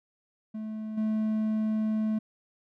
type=tone with level steps; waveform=triangle; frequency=217 Hz; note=A3; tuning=24 cents flat; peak=-31 / -23 dBFS; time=0.54-2.19 s; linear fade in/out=10 ms; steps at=0.97 s; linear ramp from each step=10 ms; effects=none